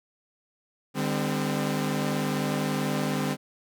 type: tone cluster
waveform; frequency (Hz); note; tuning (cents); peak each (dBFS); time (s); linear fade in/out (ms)
sawtooth; 149.6 / 200.2 / 258.9; D3 / G3 / C4; +32 / +37 / -18; -26; 0.94-3.37; 50
effects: none